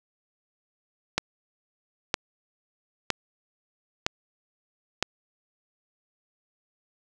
click train, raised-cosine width 0.2 ms, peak -5 dBFS, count 5, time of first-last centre 1.18-5.026 s, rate 1.04 Hz, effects none

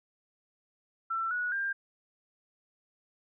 sine tone with pitch steps, 1341 / 1462.4 / 1594.7 Hz, E6 / F#6 / G6, +29 / -21 / +29 cents, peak -29 dBFS, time 1.1-1.73 s, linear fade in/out 10 ms, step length 210 ms, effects none

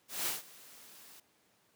white noise with ADSR envelope, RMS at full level -33 dBFS, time 0.08-1.2 s, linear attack 180 ms, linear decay 160 ms, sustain -22 dB, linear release 4 ms, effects pink hiss -70 dBFS RMS until 1.75 s + high-pass 150 Hz 12 dB/octave

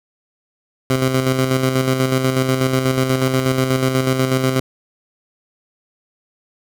15% pulse tone with tremolo, 130.81 Hz, C3, in tune, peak -7 dBFS, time 0.9-4.6 s, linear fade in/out 2 ms, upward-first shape square, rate 8.2 Hz, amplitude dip 45%, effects none

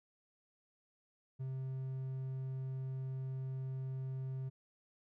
triangle tone, 131.8 Hz, C3, 13 cents sharp, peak -36 dBFS, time 1.39-4.5 s, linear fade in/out 20 ms, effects none

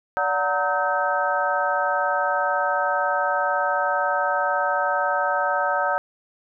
sine tone cluster, 577 / 735 / 923 / 1281 / 1550 Hz, D5 / F#5 / A#5 / E6 / G6, -31 / -12 / -17 / -50 / -20 cents, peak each -26 dBFS, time 0.17-5.98 s, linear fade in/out 0 ms, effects none

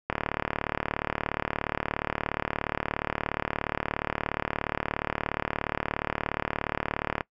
click train, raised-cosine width 0.5 ms, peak -11 dBFS, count 264, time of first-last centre 0.1-7.208 s, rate 37 Hz, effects noise-tail reverb RT60 0.1 s tail -22 dB re dry

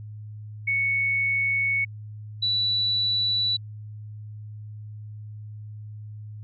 sine tone pair in turn, 2217 / 3950 Hz, C#7 / B7, 0 / 0 cents, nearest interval minor seventh, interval 1000 cents, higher second, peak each -21 / -21 dBFS, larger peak neither, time 0.67-1.85 / 2.42-3.57 s, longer first, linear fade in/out 10 ms, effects added 106 Hz sine -36 dBFS peak until 6.43 s

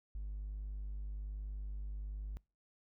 triangle tone, 50.6 Hz, G#1, 44 cents flat, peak -36 dBFS, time 0.15-2.37 s, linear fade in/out 0 ms, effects noise-tail reverb RT60 0.3 s tail -26 dB re dry + tanh soft clip ceiling -35 dBFS

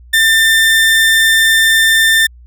30% pulse tone, 1792 Hz, A6, 31 cents sharp, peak -5 dBFS, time 0.13-2.27 s, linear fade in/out 10 ms, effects added 60 Hz sine -36 dBFS peak until 2.46 s

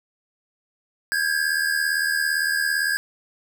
square tone pair together, 1598 / 1675.7 Hz, G6 / G#6, +33 / +15 cents, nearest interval minor second, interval 82 cents, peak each -24 dBFS, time 1.12-2.97 s, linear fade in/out 0 ms, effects none

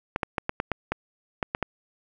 clicks, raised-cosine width 0.5 ms, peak -10 dBFS, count 10, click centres 0.161 / 0.232 / 0.382 / 0.494 / 0.601 / 0.717 / 0.92 / 1.428 / 1.549 / 1.627 s, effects none

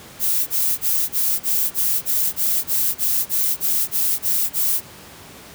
violet noise bursts, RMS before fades -19 dBFS, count 15, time 0.19-4.81 s, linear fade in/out 50 ms, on 280 ms, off 30 ms, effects pink hiss -41 dBFS RMS until 5.54 s + high-pass 80 Hz 12 dB/octave

